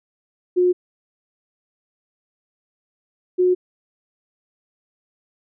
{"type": "tone pair in turn", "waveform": "sine", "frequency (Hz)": [360, 363.6], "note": ["F#4", "F#4"], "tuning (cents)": [-47, -30], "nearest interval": "unison", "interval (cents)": 17, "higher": "second", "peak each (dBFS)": -13, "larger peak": "neither", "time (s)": [[0.56, 0.73], [3.38, 3.55]], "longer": "neither", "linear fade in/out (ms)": 20, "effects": []}